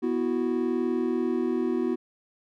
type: chord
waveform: triangle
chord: B suspended fourth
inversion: none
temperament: equal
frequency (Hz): 246.9 / 329.6 / 370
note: B3 / E4 / F#4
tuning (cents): 0 / 0 / 0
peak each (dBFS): -26 / -27 / -26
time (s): 0.02-1.96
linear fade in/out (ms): 20
effects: none